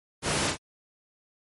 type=noise with echo; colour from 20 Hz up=pink; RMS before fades=-27 dBFS; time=0.22-0.54 s; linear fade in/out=50 ms; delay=35 ms; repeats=1; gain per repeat=-4 dB; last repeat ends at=0.575 s; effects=high-pass 80 Hz 12 dB/octave + MP3 48 kbps